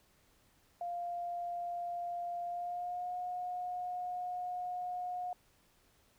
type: tone with pitch glide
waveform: sine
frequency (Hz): 698.5 to 721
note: F5 to F#5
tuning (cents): 0 to -45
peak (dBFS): -36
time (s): 0.81-5.33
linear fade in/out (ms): 2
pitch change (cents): +55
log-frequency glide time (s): 2.45-3.15
effects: pink hiss -69 dBFS RMS until 6.18 s